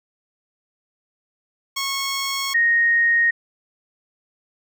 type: tone pair in turn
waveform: 10% pulse / sine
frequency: 1096 / 1864.7 Hz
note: C#6 / A#6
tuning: -20 / 0 cents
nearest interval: major sixth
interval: 920 cents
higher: second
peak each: -14 dBFS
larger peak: neither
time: 1.76-2.54 / 2.54-3.31 s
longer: first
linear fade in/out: 10 ms
effects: none